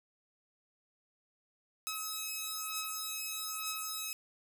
5% pulse beating tone pair, 1282 / 1283.1 Hz, E6 / E6, -49 / -47 cents, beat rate 1.1 Hz, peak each -29 / -27 dBFS, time 1.87-4.13 s, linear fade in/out 0 ms, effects none

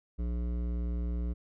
triangle tone with hard clipping, 59.4 Hz, A#1, 33 cents sharp, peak -32 dBFS, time 0.18-1.34 s, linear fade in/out 20 ms, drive 17 dB, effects none

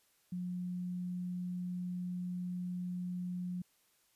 sine tone, 179.3 Hz, F3, 46 cents sharp, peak -36 dBFS, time 0.32-3.62 s, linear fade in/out 5 ms, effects white hiss -72 dBFS RMS until 4.15 s + resampled to 32000 Hz

